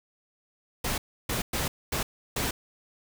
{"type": "noise bursts at uneven times", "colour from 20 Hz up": "pink", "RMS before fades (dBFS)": -29, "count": 5, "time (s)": [[0.84, 0.98], [1.29, 1.42], [1.53, 1.68], [1.92, 2.03], [2.36, 2.51]], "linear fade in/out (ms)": 5, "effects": []}